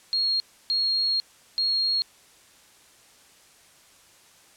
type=tone bursts at uneven times; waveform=sine; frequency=4274 Hz; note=C8; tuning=36 cents sharp; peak=-21 dBFS; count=3; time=0.13-0.4 / 0.7-1.2 / 1.58-2.02 s; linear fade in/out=0 ms; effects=white hiss -55 dBFS RMS until 4.56 s + low-pass 10000 Hz 12 dB/octave